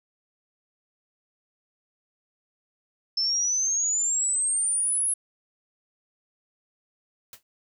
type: exponential sweep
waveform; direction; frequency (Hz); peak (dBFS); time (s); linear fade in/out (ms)
sine; up; 5274 to 10750; -22; 3.17-5.14; 5
type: noise with exponential decay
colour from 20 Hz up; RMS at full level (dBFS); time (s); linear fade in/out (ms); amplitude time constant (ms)
white; -39; 7.33-7.43; 1; 20
effects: none